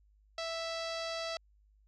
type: tone with low-pass filter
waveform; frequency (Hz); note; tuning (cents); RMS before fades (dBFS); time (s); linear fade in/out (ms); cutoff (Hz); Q
sawtooth; 659.3; E5; 0; -38; 0.38-1.37; 2; 4800; 3.2
effects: added 51 Hz sine -63 dBFS peak until 1.87 s